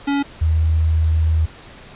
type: tone pair in turn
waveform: square / sine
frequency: 281.6 / 79.8 Hz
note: C#4 / D#2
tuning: +27 / +44 cents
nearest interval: octave + minor seventh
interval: 2183 cents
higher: first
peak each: -17 / -13 dBFS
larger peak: second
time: 0.07-0.23 / 0.41-1.46 s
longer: second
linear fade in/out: 10 ms
effects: pink hiss -41 dBFS RMS until 1.95 s + resampled to 8000 Hz